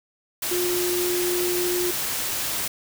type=tone in noise; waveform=sine; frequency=355.8 Hz; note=F4; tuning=32 cents sharp; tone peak=-23 dBFS; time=0.51-1.91 s; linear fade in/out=5 ms; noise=white; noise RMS=-27 dBFS; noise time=0.42-2.68 s; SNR=+1 dB; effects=none